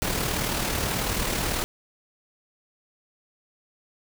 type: noise with amplitude modulation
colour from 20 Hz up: pink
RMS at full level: -25 dBFS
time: 0.02-1.64 s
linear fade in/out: 0 ms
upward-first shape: sine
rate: 38.3 Hz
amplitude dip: 40%
effects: none